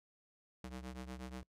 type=ring-modulated tone; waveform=sawtooth; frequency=127.5 Hz; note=C3; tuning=44 cents flat; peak=-38 dBFS; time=0.64-1.43 s; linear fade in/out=0 ms; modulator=59.6 Hz; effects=noise-tail reverb RT60 0.1 s tail -24 dB re dry + low-pass 11000 Hz 12 dB/octave